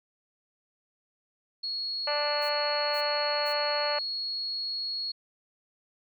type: tone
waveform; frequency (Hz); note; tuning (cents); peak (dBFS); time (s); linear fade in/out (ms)
sine; 4327; C#8; -43; -30; 1.63-5.12; 10
type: harmonic tone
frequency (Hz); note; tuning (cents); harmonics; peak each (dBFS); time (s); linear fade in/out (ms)
293.7; D4; 0; 2 / 3 / 4 / 5 / 6 / 7 / 8 / 9 / 10; -30 / -34 / -36 / -38 / -40 / -41 / -42 / -43 / -44; 2.07-3.99; 5
type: noise bursts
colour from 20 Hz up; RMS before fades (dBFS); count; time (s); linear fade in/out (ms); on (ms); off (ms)
blue; -49; 3; 2.41-3.537; 20; 89; 430
effects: none